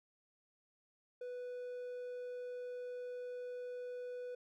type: tone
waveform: triangle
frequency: 494.4 Hz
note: B4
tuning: 2 cents sharp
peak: -40 dBFS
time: 1.21-4.35 s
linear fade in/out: 5 ms
effects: none